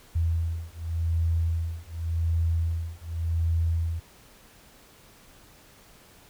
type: beating tone pair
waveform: sine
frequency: 82.41 / 83.29 Hz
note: E2 / E2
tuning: 0 / +18 cents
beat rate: 0.88 Hz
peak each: -27 dBFS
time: 0.15-4 s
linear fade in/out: 10 ms
effects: pink hiss -54 dBFS RMS until 6.29 s